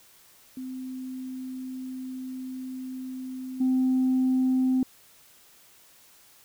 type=tone with level steps; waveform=sine; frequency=258.3 Hz; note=C4; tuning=22 cents flat; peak=-33 / -19 dBFS; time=0.57-4.83 s; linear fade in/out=2 ms; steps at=3.6 s; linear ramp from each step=10 ms; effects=tanh soft clip ceiling -17 dBFS + white hiss -56 dBFS RMS until 6.44 s